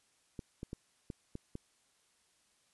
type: clicks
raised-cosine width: 3 ms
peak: -28 dBFS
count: 6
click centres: 0.392 / 0.631 / 0.731 / 1.102 / 1.354 / 1.554 s
effects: white hiss -72 dBFS RMS until 2.73 s + resampled to 24000 Hz